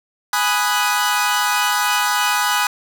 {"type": "chord", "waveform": "sawtooth", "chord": "G# minor seventh", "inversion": "none", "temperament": "equal", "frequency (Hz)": [830.6, 987.8, 1244.5, 1480], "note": ["G#5", "B5", "D#6", "F#6"], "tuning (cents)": [0, 0, 0, 0], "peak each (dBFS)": -18, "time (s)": [0.33, 2.67], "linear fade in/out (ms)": 2, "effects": []}